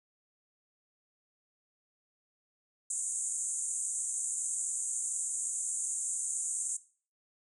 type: band-pass noise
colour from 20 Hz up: white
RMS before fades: -35 dBFS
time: 2.9-6.77 s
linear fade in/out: 5 ms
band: 6700 to 9300 Hz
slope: 96 dB/octave
effects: noise-tail reverb RT60 0.4 s tail -17 dB re dry